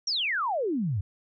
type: exponential sweep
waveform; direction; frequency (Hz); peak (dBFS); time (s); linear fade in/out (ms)
sine; down; 5840 to 88; -25; 0.07-1.01; 5
effects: none